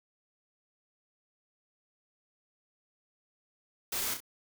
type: noise with echo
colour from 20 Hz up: white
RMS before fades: -34 dBFS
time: 3.92-4.14 s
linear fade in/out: 5 ms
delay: 32 ms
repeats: 2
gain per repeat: -6 dB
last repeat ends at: 4.204 s
effects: none